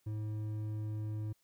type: tone with hard clipping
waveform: triangle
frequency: 107.1 Hz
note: A2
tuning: 46 cents flat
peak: -37 dBFS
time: 0.06-1.33 s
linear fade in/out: 10 ms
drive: 10 dB
effects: white hiss -75 dBFS RMS until 1.43 s